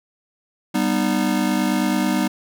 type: chord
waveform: square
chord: G augmented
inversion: none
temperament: just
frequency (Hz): 196 / 245 / 306.2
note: G3 / B3 / D#4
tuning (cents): 0 / -14 / -28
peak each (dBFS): -23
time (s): 0.74-2.28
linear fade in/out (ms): 10
effects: none